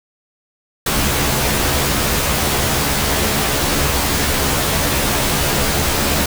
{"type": "noise with comb filter", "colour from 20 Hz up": "pink", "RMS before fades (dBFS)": -17, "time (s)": [0.86, 6.26], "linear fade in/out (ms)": 5, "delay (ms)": 14, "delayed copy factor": 0.9, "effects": []}